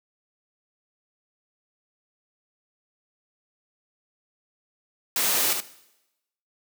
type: noise with echo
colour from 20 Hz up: white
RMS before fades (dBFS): -24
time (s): 5.16-5.53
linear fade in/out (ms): 2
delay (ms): 74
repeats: 1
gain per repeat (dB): -5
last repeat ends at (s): 5.604
effects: noise-tail reverb RT60 0.9 s tail -17 dB re dry + high-pass 200 Hz 12 dB/octave